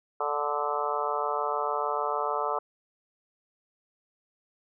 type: harmonic tone with a mistuned harmonic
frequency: 146.83 Hz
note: D3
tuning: in tune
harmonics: 3 / 4 / 5 / 6 / 7 / 8 / 9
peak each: -34 / -34 / -34 / -34 / -34 / -34 / -34 dBFS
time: 0.2-2.59 s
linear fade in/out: 5 ms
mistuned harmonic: 9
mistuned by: -27 cents
effects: none